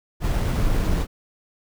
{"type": "noise with sample-and-hold", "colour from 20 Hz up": "brown", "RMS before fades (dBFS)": -21, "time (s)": [0.2, 1.07], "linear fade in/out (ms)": 50, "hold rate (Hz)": 11025, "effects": []}